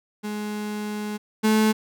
35% pulse tone pair in turn, 210 / 216.8 Hz, G#3 / A3, +19 / -25 cents, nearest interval minor second, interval 56 cents, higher second, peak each -26 / -15 dBFS, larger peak second, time 0.23-1.18 / 1.43-1.73 s, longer first, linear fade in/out 20 ms, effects none

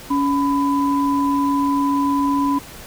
sine tone pair together, 280.6 / 1000 Hz, C#4 / B5, +21 / +21 cents, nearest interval octave + minor seventh, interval 2200 cents, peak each -17 / -20 dBFS, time 0.1-2.59 s, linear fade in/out 10 ms, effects pink hiss -38 dBFS RMS until 2.86 s

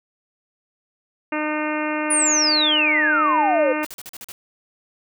harmonic tone, 304.3 Hz, D#4, 38 cents flat, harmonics 1 / 2 / 3 / 4 / 5 / 6 / 7 / 8 / 9, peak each -25 / -28 / -30 / -31 / -32 / -33 / -33 / -34 / -35 dBFS, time 1.32-3.85 s, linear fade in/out 5 ms
sine exponential sweep, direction down, 9900 to 493.9 Hz, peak -16 dBFS, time 2.1-3.73 s, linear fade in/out 10 ms
white noise bursts, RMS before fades -36 dBFS, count 7, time 3.83-4.32 s, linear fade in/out 0 ms, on 34 ms, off 42 ms
effects none

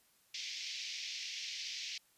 white band-pass noise, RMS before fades -43 dBFS, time 0.34-1.98 s, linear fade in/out 5 ms, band 2100 to 5900 Hz, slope 48 dB/octave, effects white hiss -70 dBFS RMS until 2.17 s + resampled to 32000 Hz

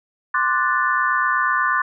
sine chord, D dominant seventh, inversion third, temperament equal, 1046.5 / 1174.7 / 1480 / 1760 Hz, C6 / D6 / F#6 / A6, 0 / 0 / 0 / 0 cents, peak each -22 dBFS, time 0.34-1.82 s, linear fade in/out 5 ms, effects none

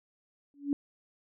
sine tone with exponential growth, 284.3 Hz, C#4, 44 cents sharp, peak -22 dBFS, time 0.54-0.73 s, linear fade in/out 1 ms, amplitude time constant 40 ms, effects none

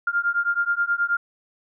sine beating tone pair, 1396.9 / 1406.3 Hz, F6 / F6, 0 / +12 cents, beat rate 9.4 Hz, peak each -23 dBFS, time 0.07-1.17 s, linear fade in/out 5 ms, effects none

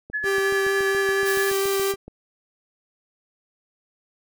click train, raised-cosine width 2 ms, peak -25 dBFS, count 15, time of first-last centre 0.1-2.08 s, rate 7.07 Hz
sine tone with tremolo, 1707 Hz, G#6, 47 cents sharp, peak -22 dBFS, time 0.13-1.51 s, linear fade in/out 20 ms, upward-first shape sine, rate 9.6 Hz, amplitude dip 45%
45% pulse tone with vibrato, 392 Hz, G4, in tune, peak -21 dBFS, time 0.23-1.96 s, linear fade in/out 50 ms, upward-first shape triangle, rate 4.3 Hz, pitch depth 9 cents each way
white high-pass noise, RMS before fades -32 dBFS, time 1.25-1.93 s, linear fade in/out 20 ms, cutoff 2800 Hz, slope 12 dB/octave
effects none

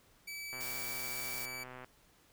sawtooth tone, 2300 Hz, D7, 37 cents flat, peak -38 dBFS, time 0.27-1.64 s, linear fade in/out 10 ms
click train, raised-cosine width 0.5 ms, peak -33 dBFS, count 168, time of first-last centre 0.53-1.845 s, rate 127 Hz
blue noise, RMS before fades -42 dBFS, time 0.6-1.46 s, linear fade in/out 10 ms
effects pink hiss -66 dBFS RMS until 2.32 s

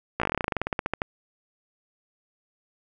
slowing click train, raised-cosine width 0.5 ms, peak -10 dBFS, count 21, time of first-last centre 0.2-1.019 s, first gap 16 ms, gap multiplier 1.09, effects none

